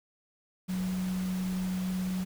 sine tone in noise, 185 Hz, F#3, in tune, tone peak -29 dBFS, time 0.68-2.25 s, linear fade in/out 20 ms, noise pink, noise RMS -44 dBFS, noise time 0.68-2.25 s, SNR +12 dB, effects none

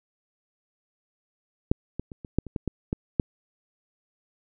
clicks, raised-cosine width 3 ms, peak -6 / -17 / -26 / -25 / -8 / -25 / -15 / -14 / -13 / -7 dBFS, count 10, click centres 1.715 / 1.996 / 2.118 / 2.248 / 2.386 / 2.467 / 2.562 / 2.677 / 2.929 / 3.198 s, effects none

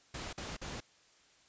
pink noise bursts, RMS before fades -42 dBFS, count 3, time 0.14-0.804 s, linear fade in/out 5 ms, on 190 ms, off 47 ms, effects white hiss -65 dBFS RMS until 1.48 s + resampled to 16000 Hz

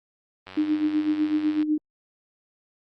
click train, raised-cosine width 0.3 ms, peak -24 dBFS, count 110, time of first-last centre 0.47-1.627 s, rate 94.2 Hz
sine tone with tremolo, 304.8 Hz, D#4, 36 cents flat, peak -18 dBFS, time 0.57-1.78 s, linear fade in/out 5 ms, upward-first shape sine, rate 8 Hz, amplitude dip 65%
effects Opus 32 kbps

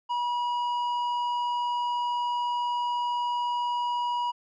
sine tone with tanh clipping, 967 Hz, B5, 37 cents flat, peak -27 dBFS, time 0.09-4.32 s, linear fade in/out 20 ms, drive 8 dB, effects none

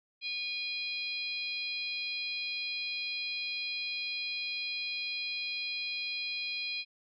harmonic tone, 818 Hz, G#5, 26 cents flat, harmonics 3 / 4 / 5 / 6, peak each -36 / -43 / -38 / -46 dBFS, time 0.21-6.85 s, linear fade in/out 50 ms, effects none

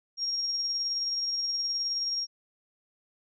sine tone with tremolo, 5580 Hz, F8, 2 cents flat, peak -26 dBFS, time 0.17-2.27 s, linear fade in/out 50 ms, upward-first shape triangle, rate 19 Hz, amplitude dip 35%, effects none

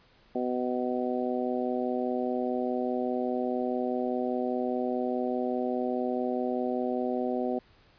harmonic tone, 124.9 Hz, B2, 20 cents sharp, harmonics 2 / 3 / 4 / 5 / 6, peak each -31 / -33 / -34 / -35 / -36 dBFS, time 0.35-7.59 s, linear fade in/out 5 ms, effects pink hiss -61 dBFS RMS until 7.98 s + resampled to 11025 Hz

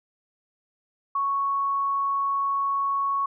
sine tone, 1108.7 Hz, C#6, in tune, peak -22 dBFS, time 1.15-3.26 s, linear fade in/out 5 ms, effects none

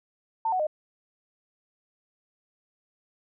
sine tone with pitch steps, 897 / 741.3 / 612.7 Hz, A5 / F#5 / D#5, +33 / +3 / -27 cents, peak -23 dBFS, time 0.45-0.669 s, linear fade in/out 5 ms, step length 73 ms, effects none

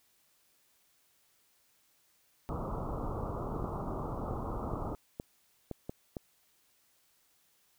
pink low-pass noise, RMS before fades -37 dBFS, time 2.49-4.95 s, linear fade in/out 0 ms, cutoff 1300 Hz, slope 96 dB/octave
clicks, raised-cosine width 2 ms, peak -24 dBFS, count 8, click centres 3.563 / 3.642 / 4.311 / 4.735 / 5.199 / 5.713 / 5.895 / 6.168 s
effects white hiss -70 dBFS RMS until 7.78 s

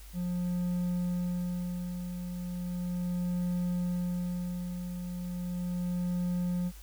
triangle tone with tremolo, 177.8 Hz, F3, 31 cents sharp, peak -26 dBFS, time 0.13-6.72 s, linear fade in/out 50 ms, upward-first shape sine, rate 0.36 Hz, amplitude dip 55%, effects added 50 Hz sine -46 dBFS peak until 6.82 s + white hiss -55 dBFS RMS until 6.82 s

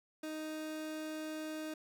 30% pulse tone, 311.1 Hz, D#4, in tune, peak -37 dBFS, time 0.23-1.74 s, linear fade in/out 5 ms, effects none

